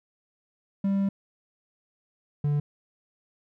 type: tone pair in turn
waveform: triangle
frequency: 196.8 / 146.16 Hz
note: G3 / D3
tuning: +7 / -8 cents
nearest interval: perfect fourth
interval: 515 cents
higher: first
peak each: -20 dBFS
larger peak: neither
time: 0.84-1.09 / 2.44-2.6 s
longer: first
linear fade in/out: 5 ms
effects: none